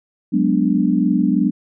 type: chord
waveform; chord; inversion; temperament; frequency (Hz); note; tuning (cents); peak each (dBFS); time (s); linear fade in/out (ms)
sine; G# half-diminished seventh; third; equal; 185 / 207.7 / 246.9 / 293.7; F#3 / G#3 / B3 / D4; 0 / 0 / 0 / 0; -19; 0.32-1.51; 20
effects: none